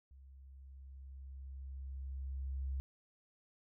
sine tone with level ramp, 67 Hz, C2, 42 cents sharp, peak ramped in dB -55 to -35 dBFS, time 0.11-2.8 s, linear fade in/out 0 ms, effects none

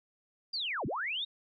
sine linear two-way sweep, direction down then up, 4883 to 88.2 to 3818 Hz, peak -32 dBFS, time 0.53-1.25 s, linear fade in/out 10 ms, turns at 0.86 s, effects none

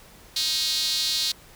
sawtooth tone with high-pass filter, 313.3 Hz, D#4, 12 cents sharp, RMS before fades -25 dBFS, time 0.36-1.32 s, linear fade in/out 5 ms, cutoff 4100 Hz, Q 4.8, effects pink hiss -50 dBFS RMS until 1.55 s

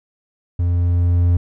triangle tone with level ramp, 87.31 Hz, F2, in tune, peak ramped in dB -13 to -9 dBFS, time 0.59-1.37 s, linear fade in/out 5 ms, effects none

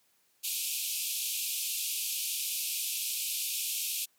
white band-pass noise, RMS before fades -34 dBFS, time 0.43-4.06 s, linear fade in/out 20 ms, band 2400 to 15000 Hz, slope 96 dB/octave, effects white hiss -70 dBFS RMS until 4.18 s + high-pass 100 Hz 12 dB/octave

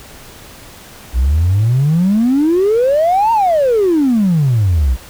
triangle exponential two-way sweep, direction up then down, 57.9 to 934 to 57.9 Hz, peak -6 dBFS, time 1.13-4.97 s, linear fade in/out 50 ms, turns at 3.32 s, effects tanh soft clip ceiling -6 dBFS + pink hiss -37 dBFS RMS until 5.09 s

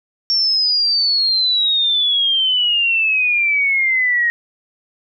sine exponential sweep, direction down, 5500 to 1872 Hz, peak -13 dBFS, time 0.3-4.3 s, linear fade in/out 0 ms, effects none

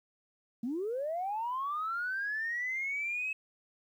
sine linear sweep, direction up, 219.5 to 2591 Hz, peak -31 dBFS, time 0.63-3.33 s, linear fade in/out 5 ms, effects tanh soft clip ceiling -27 dBFS + 11-bit

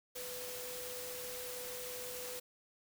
sine tone in noise, 498.4 Hz, B4, 16 cents sharp, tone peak -46 dBFS, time 0.15-2.4 s, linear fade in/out 10 ms, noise white, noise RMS -45 dBFS, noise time 0.15-2.4 s, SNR -4 dB, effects none

